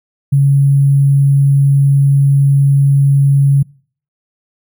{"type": "tone with sample-and-hold", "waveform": "sine", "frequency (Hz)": 139.3, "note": "C#3", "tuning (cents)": 9, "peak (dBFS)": -6, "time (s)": [0.32, 3.63], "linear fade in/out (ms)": 10, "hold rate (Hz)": 11025, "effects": ["noise-tail reverb RT60 0.5 s tail -25 dB re dry"]}